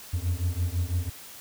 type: beating tone pair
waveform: triangle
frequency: 84.8 / 90.8 Hz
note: E2 / F#2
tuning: +50 / -32 cents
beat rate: 6 Hz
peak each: -26 dBFS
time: 0.13-1.1 s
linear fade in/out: 10 ms
effects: white hiss -45 dBFS RMS until 1.4 s